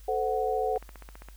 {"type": "chord", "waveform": "sine", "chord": "F# diminished", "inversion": "first", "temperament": "equal with one note detuned", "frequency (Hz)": [440, 514, 740], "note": ["A4", "C5", "F#5"], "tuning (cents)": [0, -31, 0], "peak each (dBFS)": [-29, -31, -29], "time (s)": [0.08, 0.78], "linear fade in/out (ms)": 5}
{"type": "click train", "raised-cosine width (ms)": 0.5, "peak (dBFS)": -30, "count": 9, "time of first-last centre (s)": [0.76, 1.286], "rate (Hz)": 15.2}
{"effects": ["added 50 Hz sine -46 dBFS peak until 1.36 s", "white hiss -59 dBFS RMS until 1.36 s"]}